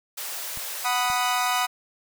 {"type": "high-pass noise", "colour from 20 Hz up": "white", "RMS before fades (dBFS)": -33, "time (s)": [0.17, 0.86], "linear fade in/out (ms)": 10, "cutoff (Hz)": 460, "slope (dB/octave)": 24}
{"type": "clicks", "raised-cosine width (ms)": 5, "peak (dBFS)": -30, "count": 2, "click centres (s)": [0.574, 1.101]}
{"type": "chord", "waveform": "sawtooth", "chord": "B major", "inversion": "second", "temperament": "equal", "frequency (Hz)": [740, 987.8, 1244.5], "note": ["F#5", "B5", "D#6"], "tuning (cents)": [0, 0, 0], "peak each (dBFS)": [-22, -23, -23], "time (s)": [0.84, 1.67], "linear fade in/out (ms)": 20}
{"effects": []}